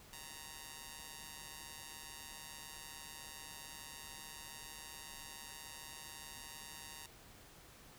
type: tone with amplitude modulation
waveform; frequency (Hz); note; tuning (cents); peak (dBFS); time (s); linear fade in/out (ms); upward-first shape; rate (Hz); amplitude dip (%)
5% pulse; 932.3; A#5; 0; -33; 0.13-7.06; 2; sine; 147; 100
effects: pink hiss -59 dBFS RMS until 7.98 s